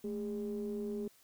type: ring-modulated tone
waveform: triangle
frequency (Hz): 95.3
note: G2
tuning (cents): -48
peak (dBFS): -30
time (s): 0.04-1.08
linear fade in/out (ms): 5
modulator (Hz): 313
effects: tanh soft clip ceiling -27 dBFS + white hiss -65 dBFS RMS until 1.23 s